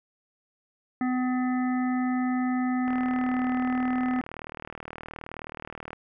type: harmonic tone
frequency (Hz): 252.8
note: B3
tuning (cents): +41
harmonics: 1 / 3 / 5 / 7 / 8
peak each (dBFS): -24 / -34 / -38 / -41 / -42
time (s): 1.01-4.21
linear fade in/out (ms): 2
type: click train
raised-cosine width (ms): 0.5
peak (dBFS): -22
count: 120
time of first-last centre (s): 2.88-5.931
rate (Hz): 39
effects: none